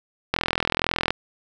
click train, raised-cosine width 0.3 ms, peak -4 dBFS, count 33, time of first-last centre 0.34-1.106 s, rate 41.8 Hz, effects none

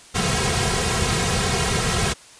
pink noise with comb filter, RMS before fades -21 dBFS, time 0.14-2.14 s, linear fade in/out 20 ms, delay 3.4 ms, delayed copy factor -0.9, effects white hiss -46 dBFS RMS until 2.39 s + resampled to 22050 Hz

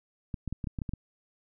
clicks, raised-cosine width 5 ms, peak -21 dBFS, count 9, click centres 0.342 / 0.477 / 0.526 / 0.642 / 0.672 / 0.788 / 0.818 / 0.892 / 0.936 s, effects none

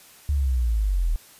sine linear sweep, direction down, 73.7 to 37.85 Hz, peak -19 dBFS, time 0.29-1.16 s, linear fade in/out 0 ms, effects white hiss -50 dBFS RMS until 1.39 s + resampled to 32000 Hz

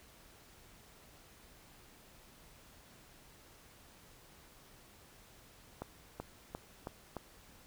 accelerating click train, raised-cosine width 1 ms, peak -26 dBFS, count 5, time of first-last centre 5.82-7.167 s, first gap 380 ms, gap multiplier 0.92, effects pink hiss -60 dBFS RMS until 7.66 s

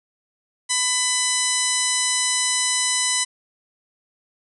harmonic tone with a mistuned harmonic, 1000 Hz, B5, 21 cents sharp, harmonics 1 / 2 / 3 / 4 / 5 / 6 / 7 / 8 / 9 / 10, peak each -31 / -27 / -30 / -27 / -29 / -27 / -30 / -27 / -27 / -31 dBFS, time 0.69-3.25 s, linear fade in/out 20 ms, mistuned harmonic 5, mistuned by +39 cents, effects none

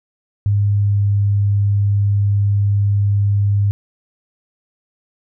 sine tone with pitch glide, 101.9 to 101.25 Hz, G#2 to G#2, -32 to -43 cents, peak -12 dBFS, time 0.46-3.71 s, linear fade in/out 0 ms, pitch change -11 cents, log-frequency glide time 0.81-0.98 s, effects none

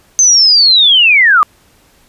sine linear sweep, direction down, 6272 to 1154 Hz, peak -4 dBFS, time 0.19-1.43 s, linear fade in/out 0 ms, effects pink hiss -49 dBFS RMS until 2.08 s + resampled to 32000 Hz

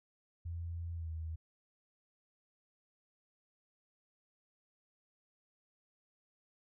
sine tone with pitch glide, 84.6 to 80.5 Hz, E2 to E2, +45 to -41 cents, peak -38 dBFS, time 0.45-1.36 s, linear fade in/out 10 ms, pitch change -86 cents, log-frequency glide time 0.94-1.1 s, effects none

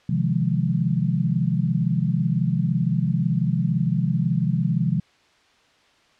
sine chord, F minor seventh, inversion second, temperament equal with one note detuned, 130.81 / 156.65 / 174.61 / 207.7 Hz, C3 / Eb3 / F3 / Ab3, 0 / +12 / 0 / 0 cents, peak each -24 / -24 / -23 / -28 dBFS, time 0.09-5 s, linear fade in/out 5 ms, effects white hiss -58 dBFS RMS until 6.19 s + low-pass 4000 Hz 12 dB/octave

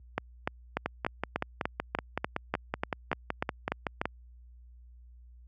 two click trains, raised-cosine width 0.5 ms, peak -14 / -13 dBFS, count 18 / 14, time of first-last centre 0.86-4.055 / 0.18-4.015 s, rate 5.32 / 3.39 Hz, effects added 60 Hz sine -44 dBFS peak until 5.47 s + high-pass 80 Hz 12 dB/octave

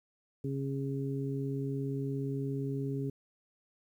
harmonic tone, 137.1 Hz, C#3, 19 cents flat, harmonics 1 / 2 / 3, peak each -34 / -37 / -39 dBFS, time 0.44-3.1 s, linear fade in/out 5 ms, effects 11-bit

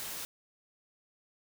white noise, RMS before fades -40 dBFS, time 0-0.25 s, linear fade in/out 0 ms, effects none

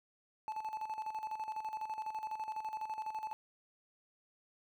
triangle tone with tremolo, 869 Hz, A5, 22 cents flat, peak -34 dBFS, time 0.48-3.33 s, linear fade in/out 0 ms, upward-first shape square, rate 12 Hz, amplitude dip 65%, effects none

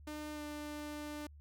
sawtooth tone with pitch glide, 301.6 to 297.6 Hz, D4 to D4, +46 to +23 cents, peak -38 dBFS, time 0.07-1.27 s, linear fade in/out 5 ms, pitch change -23 cents, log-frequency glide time 0.34-0.42 s, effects added 73 Hz sine -53 dBFS peak until 1.4 s

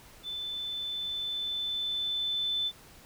sine tone with level ramp, 3520 Hz, A7, in tune, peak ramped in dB -34 to -27 dBFS, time 0.23-2.72 s, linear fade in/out 50 ms, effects pink hiss -54 dBFS RMS until 3.05 s

